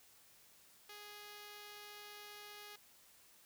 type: tone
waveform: 5% pulse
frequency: 414.8 Hz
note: G#4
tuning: 2 cents flat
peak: -40 dBFS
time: 0.89-2.76 s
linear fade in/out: 5 ms
effects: white hiss -65 dBFS RMS until 3.45 s